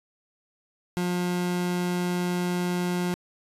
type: tone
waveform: 30% pulse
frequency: 178 Hz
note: F3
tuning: 33 cents sharp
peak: -22 dBFS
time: 0.97-3.14 s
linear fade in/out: 0 ms
effects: resampled to 32000 Hz